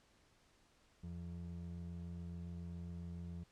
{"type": "ring-modulated tone", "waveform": "triangle", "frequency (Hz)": 128.1, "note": "C3", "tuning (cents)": -36, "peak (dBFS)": -39, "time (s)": [1.03, 3.44], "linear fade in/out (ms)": 10, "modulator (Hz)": 43.6, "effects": ["pink hiss -71 dBFS RMS until 3.51 s", "low-pass 8000 Hz 12 dB/octave"]}